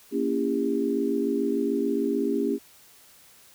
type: chord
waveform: sine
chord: A# diminished seventh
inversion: none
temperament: just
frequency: 233.1 / 279.7 / 335.6 / 402.8 Hz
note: A#3 / C#4 / E4 / G4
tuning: 0 / +16 / +31 / +47 cents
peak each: -29 / -27 / -31 / -27 dBFS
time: 0.11-2.59 s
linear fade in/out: 50 ms
effects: white hiss -54 dBFS RMS until 3.54 s